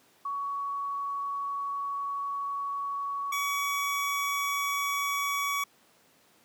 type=tone pair in turn; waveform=sine / 25% pulse; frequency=1122 / 1131.1 Hz; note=C#6 / C#6; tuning=+21 / +35 cents; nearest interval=unison; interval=14 cents; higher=second; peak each=-30 / -24 dBFS; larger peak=second; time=0.25-3.32 / 3.32-5.64 s; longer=first; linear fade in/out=5 ms; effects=pink hiss -62 dBFS RMS until 6.44 s + high-pass 200 Hz 12 dB/octave